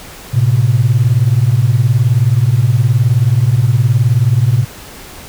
sine beating tone pair, 110.4 / 129.4 Hz, A2 / C3, +6 / -19 cents, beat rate 19 Hz, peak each -10 dBFS, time 0.33-4.65 s, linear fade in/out 20 ms, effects tanh soft clip ceiling -1 dBFS + pink hiss -33 dBFS RMS until 5.28 s

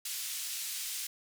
white band-pass noise, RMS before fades -38 dBFS, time 0.05-1.07 s, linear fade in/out 5 ms, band 2700 to 12000 Hz, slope 12 dB/octave, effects none

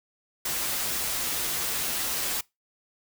white noise with comb filter, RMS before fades -29 dBFS, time 0.45-2.41 s, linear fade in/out 5 ms, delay 9.8 ms, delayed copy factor -0.55, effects noise-tail reverb RT60 0.2 s tail -23 dB re dry

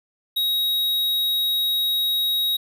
square tone, 3800 Hz, A#7, 33 cents sharp, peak -20 dBFS, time 0.36-2.57 s, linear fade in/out 10 ms, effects none

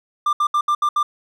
triangle tone bursts at uneven times, 1189 Hz, D6, 21 cents sharp, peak -13 dBFS, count 6, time 0.26-0.33 / 0.4-0.47 / 0.54-0.61 / 0.68-0.75 / 0.82-0.89 / 0.96-1.03 s, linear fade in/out 5 ms, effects none

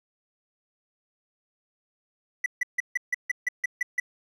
triangle tone bursts, 1975.5 Hz, B6, in tune, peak -20 dBFS, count 10, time 2.44-4 s, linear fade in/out 5 ms, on 21 ms, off 150 ms, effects none

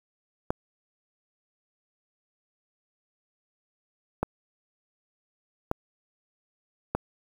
clicks, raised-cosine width 1 ms, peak -11 dBFS, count 4, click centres 0.505 / 4.23 / 5.714 / 6.95 s, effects 7-bit

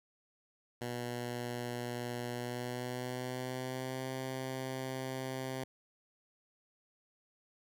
10% pulse tone with pitch glide, 121.5 to 130.97 Hz, B2 to C3, -28 to +2 cents, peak -29 dBFS, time 0.81-5.64 s, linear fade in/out 5 ms, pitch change +130 cents, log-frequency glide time 2.3-4.09 s, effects none

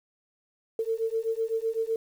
sine beating tone pair, 446.3 / 454.2 Hz, A4 / A#4, +25 / -45 cents, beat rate 7.9 Hz, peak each -29 dBFS, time 0.79-1.96 s, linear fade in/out 2 ms, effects 9-bit

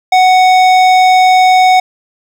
triangle tone with hard clipping, 742 Hz, F#5, 5 cents sharp, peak -6 dBFS, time 0.12-1.8 s, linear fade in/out 5 ms, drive 17 dB, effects none

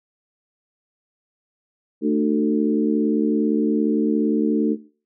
harmonic tone with a mistuned harmonic, 74.2 Hz, D2, 18 cents sharp, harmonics 3 / 4 / 5 / 6, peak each -21 / -20 / -25 / -25 dBFS, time 2.01-4.77 s, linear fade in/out 50 ms, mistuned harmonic 4, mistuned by +19 cents, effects noise-tail reverb RT60 0.4 s tail -20 dB re dry

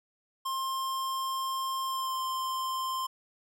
square tone with pitch glide, 1060 to 1046.6 Hz, C6 to C6, +22 to 0 cents, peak -31 dBFS, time 0.45-3.07 s, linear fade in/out 10 ms, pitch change -22 cents, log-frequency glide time 1.83-2.21 s, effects none

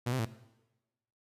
sawtooth tone with pitch steps, 121.6 / 129.9 / 112.2 Hz, B2 / C3 / A2, -26 / -12 / +34 cents, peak -26 dBFS, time 0.06-0.255 s, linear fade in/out 10 ms, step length 65 ms, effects noise-tail reverb RT60 1.0 s tail -17 dB re dry + resampled to 32000 Hz

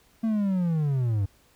triangle linear sweep, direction down, 228.1 to 94.2 Hz, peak -20 dBFS, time 0.23-1.26 s, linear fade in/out 10 ms, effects pink hiss -61 dBFS RMS until 1.55 s

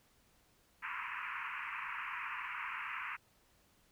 pink band-pass noise, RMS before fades -42 dBFS, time 0.82-3.17 s, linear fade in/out 20 ms, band 950 to 2700 Hz, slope 96 dB/octave, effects pink hiss -70 dBFS RMS until 3.91 s

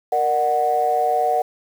sine chord, Bb augmented, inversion none, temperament equal with one note detuned, 466.2 / 599 / 740 Hz, Bb4 / D5 / F#5, 0 / +34 / 0 cents, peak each -23 / -23 / -17 dBFS, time 0.12-1.42 s, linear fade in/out 5 ms, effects tanh soft clip ceiling -8 dBFS + 7-bit

